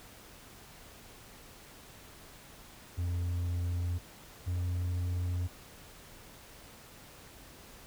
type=tone pair in turn; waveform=triangle; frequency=87.5 / 88.77 Hz; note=F2 / F2; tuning=+4 / +29 cents; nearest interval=unison; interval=25 cents; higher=second; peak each=-28 dBFS; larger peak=neither; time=2.97-3.99 / 4.46-5.48 s; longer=neither; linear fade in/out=20 ms; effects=pink hiss -53 dBFS RMS until 7.86 s